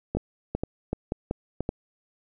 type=two click trains; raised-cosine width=2 ms; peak=-14 / -13 dBFS; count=4 / 5; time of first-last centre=0.15-1.606 / 0.17-1.691 s; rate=2.06 / 2.63 Hz; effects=none

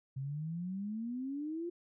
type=exponential sweep; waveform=sine; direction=up; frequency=130.81 to 353.1 Hz; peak=-36 dBFS; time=0.16-1.7 s; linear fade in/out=10 ms; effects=none

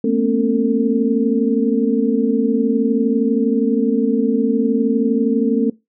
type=tone cluster; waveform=sine; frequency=220.1 / 239.6 / 272.3 / 451.2 Hz; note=A3 / A#3 / C#4 / A4; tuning=+1 / +48 / -31 / +44 cents; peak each=-19 dBFS; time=0.04-5.7 s; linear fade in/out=5 ms; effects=noise-tail reverb RT60 0.2 s tail -20 dB re dry

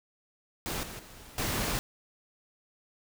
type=noise with level steps; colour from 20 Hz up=pink; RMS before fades=-34 / -42 / -50 / -31 dBFS; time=0.66-1.79 s; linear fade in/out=0 ms; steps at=0.83 / 0.99 / 1.38 s; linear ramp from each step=2 ms; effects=none

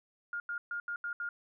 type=tone bursts at uneven times; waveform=sine; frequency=1416 Hz; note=F6; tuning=23 cents sharp; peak=-34 dBFS; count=6; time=0.33-0.4 / 0.49-0.58 / 0.71-0.8 / 0.88-0.96 / 1.04-1.13 / 1.2-1.29 s; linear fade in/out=2 ms; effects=none

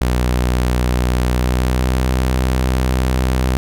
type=tone with pitch glide; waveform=sawtooth; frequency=61.74 to 63.73 Hz; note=B1 to C2; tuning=0 to -45 cents; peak=-10 dBFS; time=0.01-3.57 s; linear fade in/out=0 ms; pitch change=+55 cents; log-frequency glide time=1.26-2.02 s; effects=none

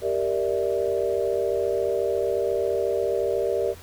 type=chord; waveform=sine; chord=E half-diminished seventh; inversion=first; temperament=equal with one note detuned; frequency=392 / 466.2 / 587.3 / 655.5 Hz; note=G4 / Bb4 / D5 / E5; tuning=0 / 0 / 0 / -10 cents; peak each=-26 / -26 / -27 / -31 dBFS; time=0.01-3.75 s; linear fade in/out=50 ms; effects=added 85 Hz sine -46 dBFS peak until 3.82 s + pink hiss -47 dBFS RMS until 3.82 s

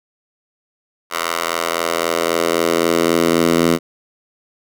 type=tone with high-pass filter sweep; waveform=10% pulse; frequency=83.8 Hz; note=E2; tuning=29 cents sharp; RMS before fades=-17 dBFS; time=1.1-3.79 s; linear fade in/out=50 ms; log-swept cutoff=1000 to 220 Hz; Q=1.2; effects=none

